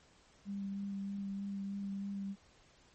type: tone with vibrato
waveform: sine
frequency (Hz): 198.2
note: G3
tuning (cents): +19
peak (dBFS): -37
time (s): 0.45-2.36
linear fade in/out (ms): 50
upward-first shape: sine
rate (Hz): 3.2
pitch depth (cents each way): 14
effects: pink hiss -65 dBFS RMS until 2.94 s + MP3 32 kbps